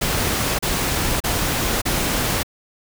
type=noise bursts; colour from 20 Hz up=pink; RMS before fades=-21 dBFS; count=4; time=0.01-2.432 s; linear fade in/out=10 ms; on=580 ms; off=34 ms; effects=none